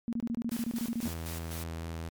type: tone bursts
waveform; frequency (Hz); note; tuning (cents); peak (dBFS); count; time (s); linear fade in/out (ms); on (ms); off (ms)
sine; 233.1; A#3; 0; -29; 14; 0.08-1.077; 0; 48; 25
type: noise with tremolo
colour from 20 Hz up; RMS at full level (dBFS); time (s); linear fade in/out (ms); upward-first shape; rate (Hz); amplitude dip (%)
white; -43; 0.51-1.64; 10; square; 4; 70
type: tone with vibrato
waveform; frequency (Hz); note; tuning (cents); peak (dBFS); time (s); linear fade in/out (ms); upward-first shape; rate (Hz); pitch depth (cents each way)
sawtooth; 82.41; E2; 0; -32; 1.05-2.09; 5; sine; 4; 10
effects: MP3 96 kbps